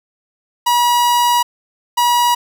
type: tone pair in turn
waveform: 45% pulse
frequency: 965 / 965 Hz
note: B5 / B5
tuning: -40 / -40 cents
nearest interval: unison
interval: 0 cents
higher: neither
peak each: -11 dBFS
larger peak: neither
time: 0.66-1.43 / 1.97-2.35 s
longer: first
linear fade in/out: 10 ms
effects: none